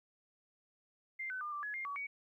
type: tone with pitch steps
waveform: sine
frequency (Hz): 2097 / 1514 / 1202 / 1174 / 1691 / 2118 / 1134 / 2253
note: C7 / F#6 / D6 / D6 / G#6 / C7 / C#6 / C#7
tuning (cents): +3 / +39 / +40 / -1 / +31 / +21 / +39 / +28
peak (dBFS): -38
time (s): 1.19-2.07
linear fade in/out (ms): 10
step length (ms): 110
effects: 13-bit